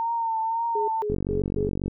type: tone with vibrato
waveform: sine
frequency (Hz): 910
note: A#5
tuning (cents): -42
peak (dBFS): -23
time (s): 0-1.02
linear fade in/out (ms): 0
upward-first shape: triangle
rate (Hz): 1.9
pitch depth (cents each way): 47
type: tone bursts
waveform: sine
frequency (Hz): 419.3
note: G#4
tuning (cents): +17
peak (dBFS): -25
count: 4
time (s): 0.75-1.69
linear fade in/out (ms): 5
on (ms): 130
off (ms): 140
type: click train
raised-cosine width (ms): 3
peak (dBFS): -15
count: 38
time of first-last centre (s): 1.1-1.881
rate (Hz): 47.4
effects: none